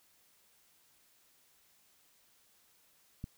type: click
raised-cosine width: 5 ms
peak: -27 dBFS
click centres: 3.241 s
effects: white hiss -68 dBFS RMS until 3.37 s